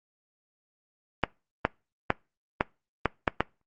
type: clicks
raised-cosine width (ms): 0.5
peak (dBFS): -6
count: 7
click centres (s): 1.237 / 1.651 / 2.104 / 2.609 / 3.057 / 3.278 / 3.406
effects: noise-tail reverb RT60 0.3 s tail -26 dB re dry + Opus 24 kbps